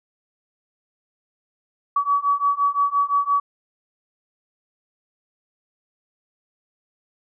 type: beating tone pair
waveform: sine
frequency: 1135 / 1140.8 Hz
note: C#6 / C#6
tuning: +41 / +49 cents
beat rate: 5.8 Hz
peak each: -21 / -20 dBFS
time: 1.96-3.4 s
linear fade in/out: 5 ms
effects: none